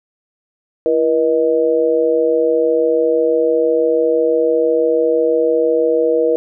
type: tone with amplitude modulation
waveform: sine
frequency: 479.5 Hz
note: A#4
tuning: 49 cents sharp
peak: -7 dBFS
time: 0.86-6.36 s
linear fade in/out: 0 ms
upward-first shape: sine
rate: 146 Hz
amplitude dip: 95%
effects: none